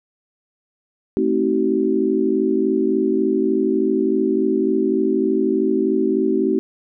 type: chord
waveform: sine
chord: A diminished seventh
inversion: none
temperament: just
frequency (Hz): 220 / 264 / 316.8 / 380.2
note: A3 / C4 / Eb4 / Gb4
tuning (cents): 0 / +16 / +31 / +47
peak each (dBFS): -23 / -22 / -21 / -19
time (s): 1.17-6.59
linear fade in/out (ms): 0
effects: none